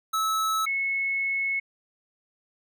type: tone pair in turn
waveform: square / sine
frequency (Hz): 1300 / 2192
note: E6 / C#7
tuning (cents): -24 / -20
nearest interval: major sixth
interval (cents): 904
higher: second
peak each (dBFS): -24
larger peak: neither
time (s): 0.13-0.66 / 0.66-1.6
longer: second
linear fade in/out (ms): 10
effects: none